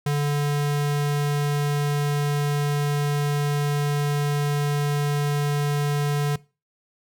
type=tone; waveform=square; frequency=145.3 Hz; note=D3; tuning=18 cents flat; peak=-21 dBFS; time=0.06-6.36 s; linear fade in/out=5 ms; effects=noise-tail reverb RT60 0.3 s tail -21 dB re dry